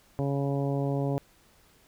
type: harmonic tone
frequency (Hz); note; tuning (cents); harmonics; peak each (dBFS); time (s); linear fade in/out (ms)
139.5; C#3; +11; 1 / 2 / 3 / 4 / 5 / 6 / 7; -28 / -32 / -34 / -35 / -39 / -44 / -46; 0.19-1.18; 0
effects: pink hiss -61 dBFS RMS until 1.87 s